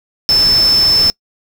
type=tone in noise; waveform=sine; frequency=5274 Hz; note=E8; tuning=in tune; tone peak=-8 dBFS; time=0.29-1.1 s; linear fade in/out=0 ms; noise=pink; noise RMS=-23 dBFS; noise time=0.29-1.1 s; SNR=+12 dB; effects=noise-tail reverb RT60 0.1 s tail -25 dB re dry